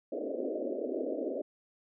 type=band-pass noise; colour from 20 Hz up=white; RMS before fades=-35 dBFS; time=0.12-1.42 s; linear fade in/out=5 ms; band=240 to 630 Hz; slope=96 dB/octave; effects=none